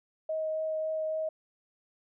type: tone with vibrato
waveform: sine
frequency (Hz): 630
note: D#5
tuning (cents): +21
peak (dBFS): -29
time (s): 0.29-1.29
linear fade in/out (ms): 5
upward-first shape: triangle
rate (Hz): 3.6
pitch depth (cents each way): 9
effects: none